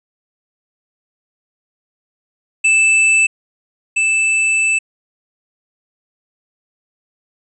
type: tone pair in turn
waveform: square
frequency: 2637 / 2637 Hz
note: E7 / E7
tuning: 0 / 0 cents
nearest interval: unison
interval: 0 cents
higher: neither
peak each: -10 / -13 dBFS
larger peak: first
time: 2.64-3.27 / 3.96-4.79 s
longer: second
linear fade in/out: 10 ms
effects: resampled to 24000 Hz